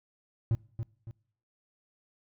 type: tone with echo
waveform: triangle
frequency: 114.1 Hz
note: A#2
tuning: 37 cents flat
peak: -21 dBFS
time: 0.51-0.55 s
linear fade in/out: 0 ms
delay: 280 ms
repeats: 2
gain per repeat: -8 dB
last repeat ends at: 1.11 s
effects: noise-tail reverb RT60 0.6 s tail -24 dB re dry